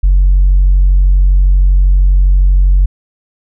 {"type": "tone", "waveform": "sine", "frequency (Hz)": 46.3, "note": "F#1", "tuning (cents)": 2, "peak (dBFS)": -3, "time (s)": [0.03, 2.86], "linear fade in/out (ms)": 10, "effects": ["tanh soft clip ceiling -2 dBFS"]}